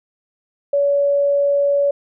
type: tone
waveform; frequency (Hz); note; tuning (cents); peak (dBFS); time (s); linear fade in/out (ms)
sine; 567; C#5; +39; -13; 0.73-1.91; 5
effects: none